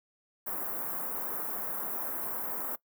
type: band-stop noise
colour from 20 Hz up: white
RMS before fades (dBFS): -35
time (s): 0.46-2.76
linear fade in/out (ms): 10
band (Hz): 1400 to 13000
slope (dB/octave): 24
effects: noise-tail reverb RT60 0.1 s tail -21 dB re dry + high-pass 200 Hz 12 dB/octave